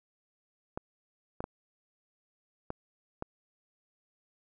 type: clicks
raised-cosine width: 1 ms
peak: -21 dBFS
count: 5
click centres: 0.775 / 1.405 / 1.441 / 2.704 / 3.224 s
effects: none

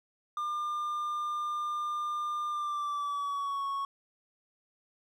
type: tone with pitch glide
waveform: triangle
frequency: 1200 to 1106.8 Hz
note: D6 to C#6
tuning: +37 to -3 cents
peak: -29 dBFS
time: 0.37-3.85 s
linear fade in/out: 2 ms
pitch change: -140 cents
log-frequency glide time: 2.5-3.66 s
effects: none

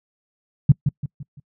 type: tone with echo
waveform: sine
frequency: 141.6 Hz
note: C#3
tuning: 37 cents sharp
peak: -6 dBFS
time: 0.69-0.72 s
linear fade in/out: 5 ms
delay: 170 ms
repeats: 4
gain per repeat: -8 dB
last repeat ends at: 1.4 s
effects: noise-tail reverb RT60 0.1 s tail -26 dB re dry

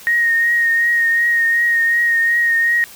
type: tone with vibrato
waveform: sine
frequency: 1864.7 Hz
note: A#6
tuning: in tune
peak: -12 dBFS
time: 0.07-2.84 s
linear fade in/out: 0 ms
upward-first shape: triangle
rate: 2.7 Hz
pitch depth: 28 cents each way
effects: white hiss -39 dBFS RMS until 2.95 s

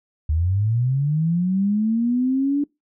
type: linear sweep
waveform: sine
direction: up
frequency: 73.42 to 291.1 Hz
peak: -17 dBFS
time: 0.29-2.64 s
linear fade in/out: 5 ms
effects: noise-tail reverb RT60 0.2 s tail -24 dB re dry

